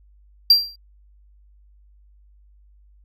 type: tone with exponential decay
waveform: triangle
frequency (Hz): 4730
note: D8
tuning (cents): +12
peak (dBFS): -5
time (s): 0.5-0.76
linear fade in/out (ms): 5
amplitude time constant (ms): 55
effects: added 50 Hz sine -50 dBFS peak until 3.04 s